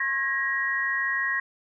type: tone cluster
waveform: sine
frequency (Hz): 1080 / 1647 / 1893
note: C#6 / G#6 / A#6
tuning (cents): -45 / -15 / +26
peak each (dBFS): -33 / -30 / -25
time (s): 0-1.4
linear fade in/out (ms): 5
effects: none